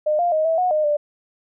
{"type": "tone with pitch steps", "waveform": "sine", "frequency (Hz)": [608, 699, 625, 651, 729, 613, 591], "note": ["D#5", "F5", "D#5", "E5", "F#5", "D#5", "D5"], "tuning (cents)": [-40, 1, 8, -22, -26, -26, 11], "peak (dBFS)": -16, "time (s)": [0.06, 0.97], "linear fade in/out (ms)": 10, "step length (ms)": 130, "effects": []}